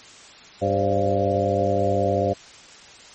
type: harmonic tone with a mistuned harmonic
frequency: 98.8 Hz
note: G2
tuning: 14 cents sharp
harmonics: 1 / 2 / 3 / 4 / 5 / 6 / 7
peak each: -26 / -29 / -30 / -27 / -24 / -25 / -25 dBFS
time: 0.61-2.34 s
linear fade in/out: 20 ms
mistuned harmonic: 5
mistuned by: +81 cents
effects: white hiss -45 dBFS RMS until 3.14 s + MP3 32 kbps